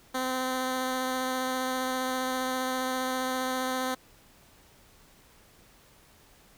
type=tone with vibrato; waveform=10% pulse; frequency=257.7 Hz; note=C4; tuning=26 cents flat; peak=-20 dBFS; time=0.14-3.95 s; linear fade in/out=10 ms; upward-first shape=sine; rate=15 Hz; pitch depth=10 cents each way; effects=pink hiss -58 dBFS RMS until 6.57 s